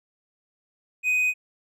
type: tone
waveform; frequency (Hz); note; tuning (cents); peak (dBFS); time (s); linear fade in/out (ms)
triangle; 2500; D#7; +8; -18; 1.03-1.34; 50
effects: none